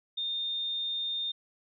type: tone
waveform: sine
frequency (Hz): 3640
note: A#7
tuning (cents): -42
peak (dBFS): -30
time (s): 0.17-1.32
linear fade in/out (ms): 10
effects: none